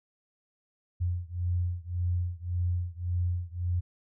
sine beating tone pair, 87.6 / 89.4 Hz, F2 / F2, +6 / +41 cents, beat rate 1.8 Hz, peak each -30 / -31 dBFS, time 1-3.81 s, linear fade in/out 20 ms, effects none

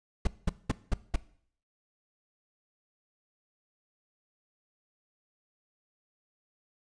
brown noise bursts, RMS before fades -24 dBFS, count 5, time 0.25-1.16 s, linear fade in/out 5 ms, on 22 ms, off 200 ms, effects noise-tail reverb RT60 0.6 s tail -19 dB re dry + resampled to 22050 Hz

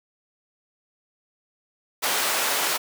pink high-pass noise, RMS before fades -24 dBFS, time 2.02-2.78 s, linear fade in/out 20 ms, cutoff 620 Hz, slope 12 dB/octave, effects none

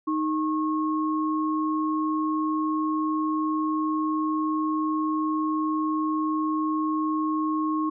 sine tone pair together, 311.1 / 1088.3 Hz, D#4 / C#6, 0 / -32 cents, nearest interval octave + minor seventh, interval 2168 cents, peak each -24 / -28 dBFS, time 0.07-7.9 s, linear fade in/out 10 ms, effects none

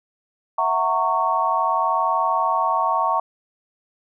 sine chord, F# dominant seventh, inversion third, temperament equal with one note detuned, 659.3 / 740 / 916.3 / 1108.7 Hz, E5 / F#5 / A#5 / C#6, 0 / 0 / -30 / 0 cents, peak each -26 / -25 / -22 / -21 dBFS, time 0.58-3.2 s, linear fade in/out 5 ms, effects none

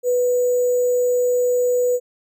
sine tone with sample-and-hold, 493.9 Hz, B4, in tune, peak -15 dBFS, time 0.03-2 s, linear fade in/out 50 ms, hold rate 7350 Hz, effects none

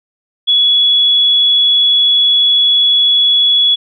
sine tone, 3383 Hz, G#7, 31 cents sharp, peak -7 dBFS, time 0.47-3.76 s, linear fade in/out 20 ms, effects none

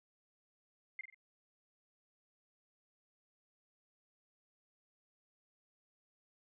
sine tone with echo, 2101 Hz, C7, 7 cents sharp, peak -39 dBFS, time 0.99-1.01 s, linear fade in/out 2 ms, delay 45 ms, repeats 3, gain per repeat -7 dB, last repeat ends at 1.145 s, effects none

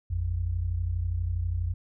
sine tone pair together, 55 / 87.31 Hz, A1 / F2, 0 / 0 cents, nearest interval minor sixth, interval 800 cents, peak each -31 / -27 dBFS, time 0.1-1.74 s, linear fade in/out 10 ms, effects none

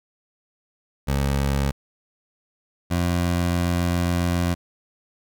20% pulse tone pair in turn, 69.3 / 87.31 Hz, C#2 / F2, 0 / 0 cents, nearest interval major third, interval 400 cents, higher second, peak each -15 dBFS, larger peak neither, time 1.07-1.72 / 2.9-4.55 s, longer second, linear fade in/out 20 ms, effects none

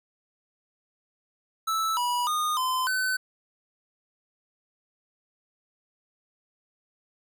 square tone with pitch steps, 1314 / 974 / 1228 / 1026 / 1516 Hz, E6 / B5 / D#6 / C6 / F#6, -6 / -24 / -23 / -34 / +42 cents, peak -25 dBFS, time 1.67-3.17 s, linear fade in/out 10 ms, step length 300 ms, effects none

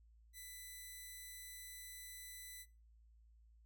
5% pulse tone, 1996 Hz, B6, 18 cents sharp, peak -40 dBFS, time 0.33-2.66 s, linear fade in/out 50 ms, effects noise-tail reverb RT60 0.3 s tail -18 dB re dry + added 56 Hz sine -63 dBFS peak until 3.65 s

